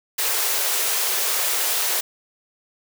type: high-pass noise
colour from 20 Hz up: white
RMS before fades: -22 dBFS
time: 0.18-2.01 s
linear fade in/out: 10 ms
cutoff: 360 Hz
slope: 96 dB/octave
effects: none